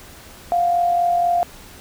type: tone pair together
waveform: sine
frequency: 699 / 743.1 Hz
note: F5 / F#5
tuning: +1 / +7 cents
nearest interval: minor second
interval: 106 cents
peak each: -15 / -27 dBFS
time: 0.52-1.43 s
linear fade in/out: 0 ms
effects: pink hiss -42 dBFS RMS until 1.8 s